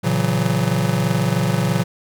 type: chord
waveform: square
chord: F# dominant seventh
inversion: first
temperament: just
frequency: 115.62 / 138.75 / 166.5 / 185 Hz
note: A#2 / C#3 / E3 / F#3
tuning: -14 / +2 / +18 / 0 cents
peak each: -23 dBFS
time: 0.03-1.84 s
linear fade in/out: 20 ms
effects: none